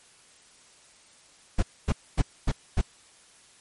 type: noise bursts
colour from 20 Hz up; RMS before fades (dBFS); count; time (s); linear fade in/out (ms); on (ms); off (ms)
brown; -21; 5; 1.58-2.815; 10; 47; 250
effects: white hiss -56 dBFS RMS until 3.6 s + MP3 48 kbps